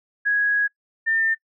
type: tone pair in turn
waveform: sine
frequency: 1661.2 / 1801.5 Hz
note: G#6 / A6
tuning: 0 / +40 cents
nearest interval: minor second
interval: 140 cents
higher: second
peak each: -17 / -18 dBFS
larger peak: first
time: 0.25-0.68 / 1.06-1.35 s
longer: first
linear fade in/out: 20 ms
effects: noise-tail reverb RT60 0.1 s tail -23 dB re dry